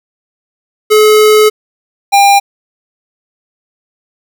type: tone pair in turn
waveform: square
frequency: 427.7 / 800 Hz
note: A4 / G5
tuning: -49 / +35 cents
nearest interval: major seventh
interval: 1084 cents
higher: second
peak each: -4 dBFS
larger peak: neither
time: 0.9-1.5 / 2.12-2.4 s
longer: first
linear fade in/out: 20 ms
effects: none